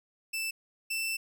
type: tone pair in turn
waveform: sawtooth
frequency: 2648 / 2666 Hz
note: E7 / E7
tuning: +7 / +19 cents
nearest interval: unison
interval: 12 cents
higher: second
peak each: -28 / -27 dBFS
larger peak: second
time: 0.33-0.51 / 0.9-1.17 s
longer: second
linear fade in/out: 10 ms
effects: none